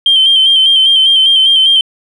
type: tone with vibrato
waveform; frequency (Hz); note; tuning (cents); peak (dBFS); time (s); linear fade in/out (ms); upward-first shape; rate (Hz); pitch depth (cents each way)
sine; 3136; G7; 0; -4; 0.06-1.81; 2; square; 5; 32
effects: tanh soft clip ceiling 0 dBFS